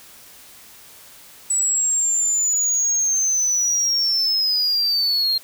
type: linear sweep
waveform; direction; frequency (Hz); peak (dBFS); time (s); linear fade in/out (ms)
sine; down; 7900 to 4186; -14; 1.5-5.38; 5
effects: tanh soft clip ceiling -16 dBFS + white hiss -45 dBFS RMS until 5.43 s